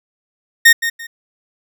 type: tone with echo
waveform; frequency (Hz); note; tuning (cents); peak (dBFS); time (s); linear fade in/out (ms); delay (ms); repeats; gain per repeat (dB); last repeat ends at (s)
40% pulse; 1846; A#6; -17; -3; 0.65-0.73; 10; 170; 2; -12; 1.07
effects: none